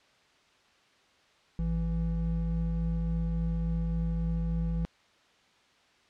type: tone pair together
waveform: triangle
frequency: 54.23 / 166.2 Hz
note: A1 / E3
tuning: -24 / +15 cents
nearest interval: octave + perfect fifth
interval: 1939 cents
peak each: -28 dBFS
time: 1.59-4.85 s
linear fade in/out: 0 ms
effects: white hiss -63 dBFS RMS until 6.09 s + low-pass 4000 Hz 12 dB/octave